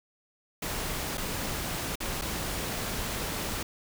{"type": "noise with dropouts", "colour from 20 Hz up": "pink", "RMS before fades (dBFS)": -33, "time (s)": [0.62, 3.63], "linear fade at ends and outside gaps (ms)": 5, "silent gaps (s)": [[1.174, 1.178], [1.956, 2.003], [2.214, 2.219]], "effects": []}